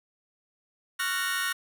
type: chord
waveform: sawtooth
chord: Gb major seventh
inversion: second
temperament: just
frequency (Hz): 1110 / 1387.5 / 1480 / 1850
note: Db6 / F6 / Gb6 / Bb6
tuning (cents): +2 / -12 / 0 / -14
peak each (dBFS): -32 / -31 / -28 / -27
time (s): 0.99-1.53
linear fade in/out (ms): 10
effects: none